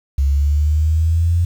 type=linear sweep; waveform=sine; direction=up; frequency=68 to 87 Hz; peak=-12 dBFS; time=0.18-1.45 s; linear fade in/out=5 ms; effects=7-bit